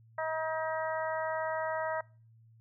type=harmonic tone; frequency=317.8 Hz; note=D#4; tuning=37 cents sharp; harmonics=2 / 3 / 4 / 5 / 6; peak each=-34 / -36 / -40 / -42 / -42 dBFS; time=0.18-2.01 s; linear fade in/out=5 ms; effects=noise-tail reverb RT60 0.4 s tail -24 dB re dry + added 113 Hz sine -57 dBFS peak until 2.6 s